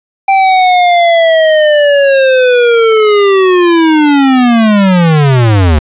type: linear sweep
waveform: square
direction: down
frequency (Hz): 784 to 72.1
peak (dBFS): -5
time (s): 0.28-5.79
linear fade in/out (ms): 5
effects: resampled to 8000 Hz + 7-bit